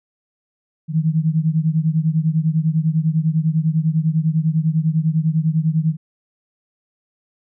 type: beating tone pair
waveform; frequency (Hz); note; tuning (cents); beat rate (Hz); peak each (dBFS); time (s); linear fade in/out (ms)
sine; 155.56 / 165.56; D#3 / E3; 0 / +8; 10; -17 / -19; 0.88-5.97; 50
effects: none